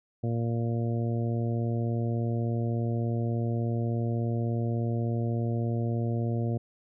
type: harmonic tone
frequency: 116.54 Hz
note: A#2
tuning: in tune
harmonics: 1 / 2 / 3 / 4 / 5 / 6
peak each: -27 / -33 / -37 / -39 / -41 / -43 dBFS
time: 0.23-6.58 s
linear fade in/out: 10 ms
effects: none